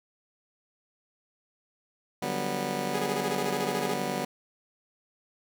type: chord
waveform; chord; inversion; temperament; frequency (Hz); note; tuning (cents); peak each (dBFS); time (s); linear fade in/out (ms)
15% pulse; G major seventh; second; just; 147 / 183.75 / 196 / 245; D3 / F#3 / G3 / B3; +2 / -12 / 0 / -14; -31 / -30 / -29 / -27; 2.22-4.25; 5
type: tone bursts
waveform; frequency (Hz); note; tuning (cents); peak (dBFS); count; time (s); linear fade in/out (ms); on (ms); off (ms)
sawtooth; 414.9; G#4; -2; -26; 14; 2.94-3.94; 5; 51; 22
effects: none